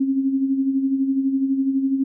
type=tone with tremolo; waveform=sine; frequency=269.5 Hz; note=C#4; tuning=49 cents flat; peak=-15 dBFS; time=0-2.04 s; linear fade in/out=10 ms; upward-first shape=sine; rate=12 Hz; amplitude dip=55%; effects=none